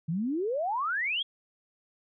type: exponential sweep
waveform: sine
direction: up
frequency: 151.6 to 3397 Hz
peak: -27 dBFS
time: 0.08-1.23 s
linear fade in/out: 10 ms
effects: none